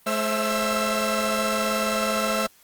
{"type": "tone cluster", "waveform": "sawtooth", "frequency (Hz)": [214.6, 530, 658, 1335], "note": ["A3", "C5", "E5", "E6"], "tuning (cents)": [-43, 22, -3, 22], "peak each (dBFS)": -24, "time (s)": [0.06, 2.47], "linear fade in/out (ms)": 10, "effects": ["white hiss -56 dBFS RMS until 2.63 s", "Opus 24 kbps"]}